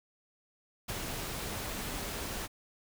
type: noise with ADSR envelope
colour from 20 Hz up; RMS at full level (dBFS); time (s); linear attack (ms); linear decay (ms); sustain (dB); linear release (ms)
pink; -34; 0.88-2.48; 17; 12; -4; 33
effects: none